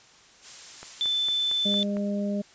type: noise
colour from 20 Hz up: blue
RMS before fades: -39 dBFS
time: 0.41-1.86 s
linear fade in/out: 50 ms
type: click train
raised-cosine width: 0.5 ms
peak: -26 dBFS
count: 6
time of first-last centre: 0.83-1.969 s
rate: 4.39 Hz
type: tone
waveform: sine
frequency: 3520 Hz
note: A7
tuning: in tune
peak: -23 dBFS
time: 1.01-1.83 s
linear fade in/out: 0 ms
type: harmonic tone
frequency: 203 Hz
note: G#3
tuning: 39 cents flat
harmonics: 1 / 2 / 3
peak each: -26 / -37 / -33 dBFS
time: 1.65-2.42 s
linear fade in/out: 10 ms
effects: white hiss -54 dBFS RMS until 2.54 s + resampled to 16000 Hz